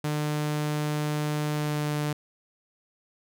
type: tone with pitch glide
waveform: sawtooth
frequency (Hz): 150 to 148.88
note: D3 to D3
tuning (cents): +37 to +24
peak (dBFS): -22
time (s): 0.04-2.13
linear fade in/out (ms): 5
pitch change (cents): -13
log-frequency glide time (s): 1.5-1.98
effects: none